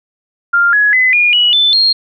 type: tone with pitch steps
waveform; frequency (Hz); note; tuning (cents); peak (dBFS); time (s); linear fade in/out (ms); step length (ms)
sine; 1396.9 / 1680.5 / 2022 / 2432 / 2926 / 3520 / 4235; F6 / G#6 / B6 / D#7 / F#7 / A7 / C8; 0 / +20 / +40 / -40 / -20 / 0 / +20; -7; 0.53-1.93; 10; 200
effects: none

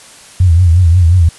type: tone with vibrato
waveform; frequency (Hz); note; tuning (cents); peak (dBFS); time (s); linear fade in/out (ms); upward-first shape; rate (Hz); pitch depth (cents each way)
sine; 86.8; F2; -10; -4; 0.4-1.29; 5; triangle; 5.6; 140
effects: white hiss -37 dBFS RMS until 1.38 s + resampled to 24000 Hz

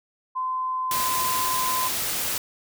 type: tone with pitch glide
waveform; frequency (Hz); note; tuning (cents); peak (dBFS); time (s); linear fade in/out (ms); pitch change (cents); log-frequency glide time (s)
sine; 1029 to 1023.1; C6 to C6; -29 to -39; -24; 0.35-1.89; 20; -10; 0.7-1.73
type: noise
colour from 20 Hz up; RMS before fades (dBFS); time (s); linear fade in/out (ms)
white; -27; 0.91-2.38; 2
effects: none

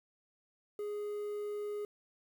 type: tone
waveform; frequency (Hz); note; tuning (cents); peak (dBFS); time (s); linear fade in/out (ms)
triangle; 415.3; G#4; 0; -34; 0.79-1.85; 2
effects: 10-bit

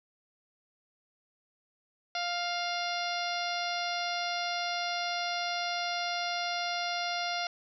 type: harmonic tone with a mistuned harmonic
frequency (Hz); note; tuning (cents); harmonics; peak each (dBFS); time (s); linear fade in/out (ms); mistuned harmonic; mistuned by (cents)
698.5; F5; 0; 1 / 2 / 3 / 4 / 5 / 6 / 7 / 8; -34 / -38 / -39 / -41 / -41 / -41 / -41 / -43; 2.15-7.47; 2; 3; +18
effects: none

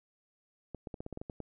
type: clicks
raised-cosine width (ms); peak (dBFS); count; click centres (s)
2; -27; 10; 0.747 / 0.872 / 0.942 / 1.005 / 1.064 / 1.127 / 1.174 / 1.215 / 1.298 / 1.403
effects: none

